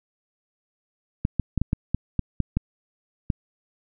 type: clicks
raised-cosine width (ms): 5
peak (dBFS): -9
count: 10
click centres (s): 1.251 / 1.397 / 1.577 / 1.616 / 1.731 / 1.946 / 2.193 / 2.403 / 2.57 / 3.302
effects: none